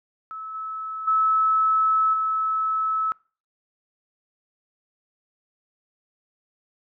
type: tone with level steps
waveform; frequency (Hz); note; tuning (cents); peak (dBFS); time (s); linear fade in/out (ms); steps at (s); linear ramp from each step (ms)
sine; 1300; E6; -24; -32 / -29 / -17 / -21; 0.31-3.12; 0; 0.54 / 1.07 / 2.13; 10
effects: noise-tail reverb RT60 0.4 s tail -25 dB re dry